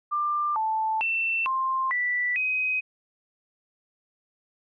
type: tone with pitch steps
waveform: sine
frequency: 1190 / 878 / 2683 / 1053 / 1968 / 2519 Hz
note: D6 / A5 / E7 / C6 / B6 / D#7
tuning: +22 / -4 / +30 / +11 / -7 / +21 cents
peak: -23 dBFS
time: 0.11-2.81 s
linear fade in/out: 20 ms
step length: 450 ms
effects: none